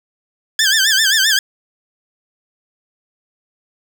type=tone with vibrato; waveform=15% pulse; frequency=1661.2 Hz; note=G#6; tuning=in tune; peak=-5 dBFS; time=0.59-1.39 s; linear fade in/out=2 ms; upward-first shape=sine; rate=7.6 Hz; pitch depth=140 cents each way; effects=none